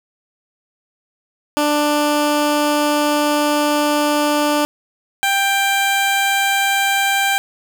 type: tone pair in turn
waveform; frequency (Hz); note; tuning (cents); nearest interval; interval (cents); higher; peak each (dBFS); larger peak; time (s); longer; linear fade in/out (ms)
15% pulse; 295.5 / 788.9; D4 / G5; +11 / +11; octave + perfect fourth; 1700; second; -8; neither; 1.57-4.65 / 5.23-7.38; first; 0
effects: none

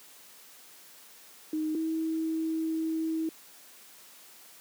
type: tone pair in turn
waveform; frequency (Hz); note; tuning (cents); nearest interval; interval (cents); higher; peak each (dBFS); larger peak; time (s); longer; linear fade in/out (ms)
sine; 311.1 / 321.1; D#4 / E4; 0 / -45; minor second; 55; second; -27; neither; 1.53-1.75 / 1.75-3.29; second; 2
effects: white hiss -53 dBFS RMS until 4.6 s + high-pass 200 Hz 12 dB/octave

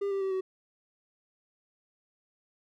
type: tone with pitch steps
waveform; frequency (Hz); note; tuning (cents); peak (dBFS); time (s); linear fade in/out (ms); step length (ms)
triangle; 400 / 392.2 / 384.6 / 377.1; G4 / G4 / G4 / F#4; +35 / +1 / -33 / +33; -26; 0.01-0.41; 10; 100
effects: none

